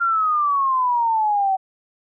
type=exponential sweep; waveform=sine; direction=down; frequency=1396.9 to 754 Hz; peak=-16 dBFS; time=0-1.57 s; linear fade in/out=20 ms; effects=none